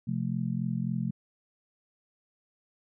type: chord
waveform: sine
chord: F major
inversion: second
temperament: just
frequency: 130.96 / 174.61 / 218.3 Hz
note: C3 / F3 / A3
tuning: +2 / 0 / -13 cents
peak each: -32 / -32 / -33 dBFS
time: 0.07-1.11 s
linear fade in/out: 10 ms
effects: none